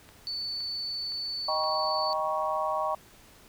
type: click train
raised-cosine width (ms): 0.3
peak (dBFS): -35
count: 4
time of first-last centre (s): 0.09-1.636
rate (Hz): 1.94
type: tone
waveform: sine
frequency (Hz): 4487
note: C#8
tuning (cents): +20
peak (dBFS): -31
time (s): 0.27-2.13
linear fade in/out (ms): 0
type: chord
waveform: sine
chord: Eb dominant seventh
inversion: none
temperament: equal with one note detuned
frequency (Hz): 622.3 / 784 / 954.7 / 1108.7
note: Eb5 / G5 / Bb5 / Db6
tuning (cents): 0 / 0 / +41 / 0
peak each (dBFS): -31 / -33 / -33 / -31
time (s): 1.48-2.95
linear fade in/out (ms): 5
effects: pink hiss -55 dBFS RMS until 3.48 s